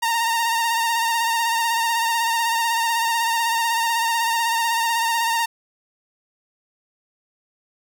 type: tone with vibrato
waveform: sawtooth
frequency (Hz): 922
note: A#5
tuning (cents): -19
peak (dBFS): -15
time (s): 0.02-5.46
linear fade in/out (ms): 10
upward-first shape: sine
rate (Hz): 16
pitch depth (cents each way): 36
effects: none